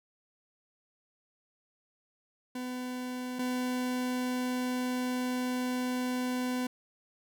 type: tone pair in turn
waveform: 40% pulse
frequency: 251.1 / 251.1 Hz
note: B3 / B3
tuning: +29 / +29 cents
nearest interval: unison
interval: 0 cents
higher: neither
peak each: -34 / -29 dBFS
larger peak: second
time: 2.55-3.39 / 3.39-6.67 s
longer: second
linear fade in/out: 5 ms
effects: none